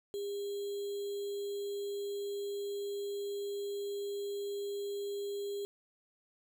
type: tone with sample-and-hold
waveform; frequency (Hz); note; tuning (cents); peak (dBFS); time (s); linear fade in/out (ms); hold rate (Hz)
sine; 403.4; G4; +50; -35; 0.14-5.65; 0; 3675
effects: none